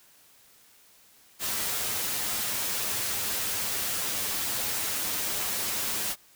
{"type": "noise with comb filter", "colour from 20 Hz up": "white", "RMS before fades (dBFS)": -30, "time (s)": [1.39, 6.16], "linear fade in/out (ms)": 50, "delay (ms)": 9.6, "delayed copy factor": 0.6, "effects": ["white hiss -58 dBFS RMS until 6.35 s"]}